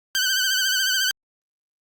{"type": "tone with vibrato", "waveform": "15% pulse", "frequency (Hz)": 1534, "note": "G6", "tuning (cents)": -38, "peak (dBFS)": -13, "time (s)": [0.15, 1.11], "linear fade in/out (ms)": 0, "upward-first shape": "sine", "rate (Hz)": 14, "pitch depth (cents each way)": 60, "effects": ["Opus 48 kbps"]}